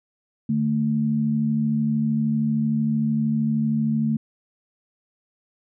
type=tone pair together; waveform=sine; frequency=149.23 / 222.3 Hz; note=D3 / A3; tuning=+28 / +18 cents; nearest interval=perfect fifth; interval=690 cents; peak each=-25 / -20 dBFS; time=0.49-4.17 s; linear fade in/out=5 ms; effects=none